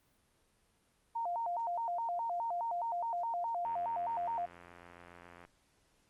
sine tone with vibrato, 803 Hz, G5, 41 cents sharp, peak -33 dBFS, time 1.15-4.46 s, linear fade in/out 10 ms, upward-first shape square, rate 4.8 Hz, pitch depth 240 cents each way
click train, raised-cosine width 0.5 ms, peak -38 dBFS, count 158, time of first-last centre 3.65-5.45 s, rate 87.2 Hz
effects pink hiss -72 dBFS RMS until 6.09 s + Opus 32 kbps

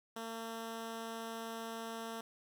10% pulse tone, 226.9 Hz, A#3, 47 cents flat, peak -33 dBFS, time 0.16-2.21 s, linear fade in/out 5 ms, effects none

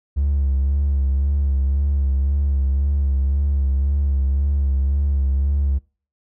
triangle tone with vibrato, 69.3 Hz, C#2, in tune, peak -13 dBFS, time 0.16-5.79 s, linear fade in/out 20 ms, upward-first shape sine, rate 1.9 Hz, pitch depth 48 cents each way, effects noise-tail reverb RT60 0.4 s tail -26 dB re dry + tanh soft clip ceiling -11 dBFS

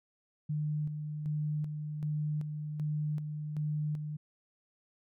sine tone with tremolo, 150.9 Hz, D3, 47 cents sharp, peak -30 dBFS, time 0.49-4.17 s, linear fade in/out 10 ms, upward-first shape square, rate 1.3 Hz, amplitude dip 45%, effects none

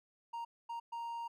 triangle tone bursts at uneven times, 932.3 Hz, A#5, in tune, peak -37 dBFS, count 3, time 0.33-0.45 / 0.69-0.8 / 0.92-1.28 s, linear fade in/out 10 ms, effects none

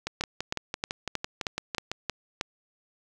two click trains, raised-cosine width 0.2 ms, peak -13 / -11 dBFS, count 12 / 8, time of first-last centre 0.07-1.916 / 0.21-2.411 s, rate 5.96 / 3.18 Hz, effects none

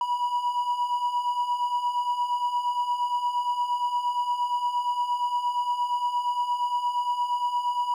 triangle beating tone pair, 967 / 975.6 Hz, B5 / B5, -37 / -21 cents, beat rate 8.6 Hz, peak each -29 / -23 dBFS, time 0.01-7.94 s, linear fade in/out 2 ms, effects none

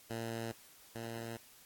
10% pulse tone pair in turn, 114.7 / 115.16 Hz, A#2 / A#2, -28 / -21 cents, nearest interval unison, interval 7 cents, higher second, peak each -30 / -33 dBFS, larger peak first, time 0.1-0.52 / 0.95-1.37 s, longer neither, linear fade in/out 5 ms, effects white hiss -60 dBFS RMS until 1.65 s + AAC 64 kbps

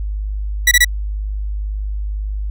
sawtooth tone bursts, 1950 Hz, B6, 23 cents flat, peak -4 dBFS, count 3, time 0.67-0.847 s, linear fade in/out 5 ms, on 43 ms, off 24 ms, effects added 51 Hz sine -19 dBFS peak until 2.5 s

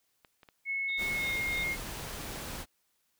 clicks, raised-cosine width 0.3 ms, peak -37 dBFS, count 5, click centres 0.248 / 0.432 / 0.488 / 0.902 / 1.167 s
sine tone with pitch glide, 2192 to 2139 Hz, C#7 to C7, -20 to +38 cents, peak -30 dBFS, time 0.65-1.77 s, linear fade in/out 50 ms, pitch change -42 cents, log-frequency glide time 1.07-1.36 s
sine tone with tremolo, 3674 Hz, A#7, 26 cents flat, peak -38 dBFS, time 0.88-1.64 s, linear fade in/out 10 ms, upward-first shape triangle, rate 3.1 Hz, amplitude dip 90%
pink noise, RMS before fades -40 dBFS, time 0.97-2.66 s, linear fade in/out 50 ms
effects white hiss -75 dBFS RMS until 3.19 s

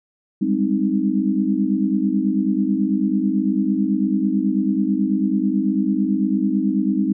sine chord, Ab major seventh, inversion third, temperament equal with one note detuned, 196 / 205.1 / 261.6 / 311.1 Hz, G3 / Ab3 / C4 / Eb4, 0 / -21 / 0 / 0 cents, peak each -22 dBFS, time 0.41-7.13 s, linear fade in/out 10 ms, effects none

